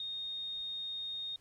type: tone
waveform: sine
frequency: 3700 Hz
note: A#7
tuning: 14 cents flat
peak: -37 dBFS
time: 0-1.36 s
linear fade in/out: 2 ms
effects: pink hiss -67 dBFS RMS until 1.4 s + low-pass 11000 Hz 12 dB/octave